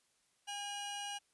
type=tone pair together; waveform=sawtooth; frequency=811 / 2890 Hz; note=G#5 / F#7; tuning=-41 / -41 cents; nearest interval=octave + minor seventh; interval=2200 cents; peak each=-39 / -40 dBFS; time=0.47-1.19 s; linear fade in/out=20 ms; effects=white hiss -75 dBFS RMS until 1.33 s + resampled to 24000 Hz